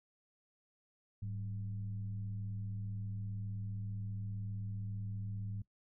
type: tone with frequency modulation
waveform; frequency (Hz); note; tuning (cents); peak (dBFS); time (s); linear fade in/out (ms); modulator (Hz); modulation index
sine; 103.83; G#2; 0; -38; 1.22-5.62; 5; 84.8; 0.56
effects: noise-tail reverb RT60 0.1 s tail -20 dB re dry